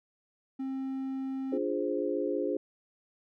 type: tone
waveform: triangle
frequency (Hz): 266.2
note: C4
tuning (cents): +30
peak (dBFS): -30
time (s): 0.59-1.58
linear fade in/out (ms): 10
type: chord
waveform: sine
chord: D half-diminished seventh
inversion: none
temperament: equal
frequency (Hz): 293.7 / 349.2 / 415.3 / 523.3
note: D4 / F4 / Ab4 / C5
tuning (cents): 0 / 0 / 0 / 0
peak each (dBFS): -34 / -34 / -33 / -34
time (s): 1.52-2.57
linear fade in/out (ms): 5
effects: none